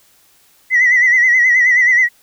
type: tone with vibrato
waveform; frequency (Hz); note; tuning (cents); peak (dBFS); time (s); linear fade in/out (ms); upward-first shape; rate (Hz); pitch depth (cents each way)
sine; 1975.5; B6; 0; -7; 0.7-2.09; 50; sine; 9.4; 72
effects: tanh soft clip ceiling -4 dBFS + white hiss -52 dBFS RMS until 2.22 s

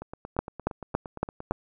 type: two click trains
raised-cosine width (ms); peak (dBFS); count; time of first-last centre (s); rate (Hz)
1; -23 / -10; 14 / 5; 0.02-1.519 / 0.39-1.51; 8.67 / 3.57
effects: none

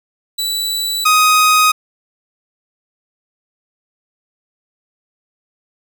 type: tone pair in turn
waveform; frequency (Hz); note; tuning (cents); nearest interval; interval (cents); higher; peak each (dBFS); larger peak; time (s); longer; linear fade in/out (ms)
sawtooth; 3951 / 1252.4; B7 / D#6; 0 / +11; octave + minor sixth; 1989; first; -14 / -5; second; 0.38-1.05 / 1.05-1.72; neither; 10
effects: none

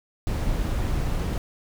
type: noise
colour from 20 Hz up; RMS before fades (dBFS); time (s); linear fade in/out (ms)
brown; -25; 0.27-1.38; 0
effects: none

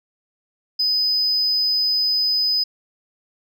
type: tone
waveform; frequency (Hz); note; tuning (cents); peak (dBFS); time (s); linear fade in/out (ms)
sine; 5010; D#8; +11; -15; 0.79-2.64; 10
effects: tanh soft clip ceiling -14 dBFS

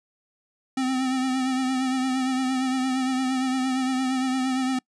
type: tone with vibrato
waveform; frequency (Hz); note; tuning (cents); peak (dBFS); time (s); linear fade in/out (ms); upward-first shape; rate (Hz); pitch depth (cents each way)
square; 259.8; C4; -12; -23; 0.77-4.79; 5; triangle; 8.7; 44
effects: noise-tail reverb RT60 0.1 s tail -26 dB re dry + resampled to 22050 Hz

